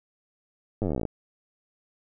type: slowing click train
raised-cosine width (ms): 2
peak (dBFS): -15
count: 18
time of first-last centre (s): 0.82-1.053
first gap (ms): 9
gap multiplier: 1.05
effects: none